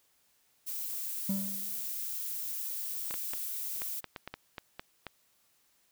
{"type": "noise", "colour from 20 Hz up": "violet", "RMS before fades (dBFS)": -37, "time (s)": [0.66, 4.01], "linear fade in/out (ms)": 20}
{"type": "tone with exponential decay", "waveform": "triangle", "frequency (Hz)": 196, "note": "G3", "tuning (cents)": 0, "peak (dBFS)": -25, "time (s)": [1.29, 1.85], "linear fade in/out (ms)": 5, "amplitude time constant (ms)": 120}
{"type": "clicks", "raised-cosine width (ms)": 0.3, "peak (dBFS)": -23, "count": 11, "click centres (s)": [3.109, 3.141, 3.335, 3.819, 4.043, 4.162, 4.276, 4.34, 4.582, 4.795, 5.067]}
{"effects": ["white hiss -70 dBFS RMS until 5.91 s"]}